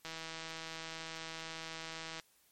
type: click train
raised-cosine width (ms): 0.2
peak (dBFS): -26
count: 349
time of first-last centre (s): 0.05-2.198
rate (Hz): 162
effects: white hiss -69 dBFS RMS until 2.51 s + MP3 64 kbps